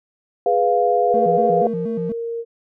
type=chord; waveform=sine; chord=F diminished; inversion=first; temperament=equal; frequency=415.3 / 493.9 / 698.5 Hz; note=Ab4 / Cb5 / F5; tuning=0 / 0 / 0 cents; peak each=-20 / -19 / -17 dBFS; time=0.46-1.67 s; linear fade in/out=2 ms
type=tone with pitch glide; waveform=sine; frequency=477.7 to 463.8 Hz; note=A#4 to A#4; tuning=+42 to -9 cents; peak=-23 dBFS; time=1.07-2.45 s; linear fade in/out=50 ms; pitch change=-51 cents; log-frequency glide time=1.24-1.77 s
type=tone with vibrato; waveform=triangle; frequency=196.2 Hz; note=G3; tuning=2 cents sharp; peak=-22 dBFS; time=1.14-2.12 s; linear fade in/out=0 ms; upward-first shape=square; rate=4.2 Hz; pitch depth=220 cents each way
effects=none